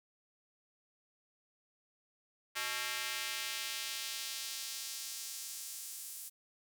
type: tone with high-pass filter sweep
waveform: square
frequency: 123.47 Hz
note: B2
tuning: in tune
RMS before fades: -41 dBFS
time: 2.55-6.3 s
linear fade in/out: 20 ms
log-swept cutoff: 1700 to 9500 Hz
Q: 0.99
effects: none